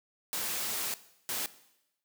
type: noise bursts at uneven times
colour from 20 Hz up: white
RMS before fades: -34 dBFS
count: 2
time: 0.33-0.94 / 1.29-1.46 s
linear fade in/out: 0 ms
effects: noise-tail reverb RT60 0.9 s tail -17 dB re dry + high-pass 150 Hz 12 dB/octave